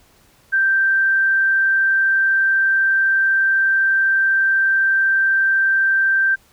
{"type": "tone", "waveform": "sine", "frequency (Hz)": 1568, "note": "G6", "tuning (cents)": 0, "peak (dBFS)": -13, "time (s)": [0.52, 6.36], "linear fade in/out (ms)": 20, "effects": ["pink hiss -54 dBFS RMS until 6.52 s"]}